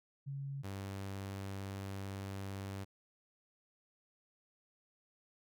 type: tone pair in turn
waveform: sine / sawtooth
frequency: 138.59 / 97.79 Hz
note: C#3 / G2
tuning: 0 / -4 cents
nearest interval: tritone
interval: 604 cents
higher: first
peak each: -39 / -37 dBFS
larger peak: second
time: 0.26-0.63 / 0.63-2.85 s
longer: second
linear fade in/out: 20 ms
effects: none